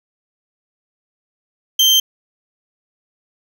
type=tone; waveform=35% pulse; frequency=3136 Hz; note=G7; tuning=in tune; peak=-8 dBFS; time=1.79-2 s; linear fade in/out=5 ms; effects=none